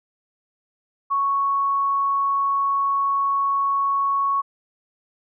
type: tone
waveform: sine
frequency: 1108.7 Hz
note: C#6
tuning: in tune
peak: -18 dBFS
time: 1.1-4.42 s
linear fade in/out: 20 ms
effects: none